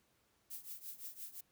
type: noise with tremolo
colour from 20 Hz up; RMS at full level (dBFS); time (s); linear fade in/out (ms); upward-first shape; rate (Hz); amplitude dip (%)
violet; -45; 0.5-1.41; 10; triangle; 5.8; 90
effects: pink hiss -75 dBFS RMS until 1.51 s + high-pass 60 Hz 12 dB/octave